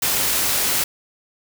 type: noise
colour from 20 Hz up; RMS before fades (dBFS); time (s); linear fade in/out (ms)
white; -20; 0.02-0.84; 5
effects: none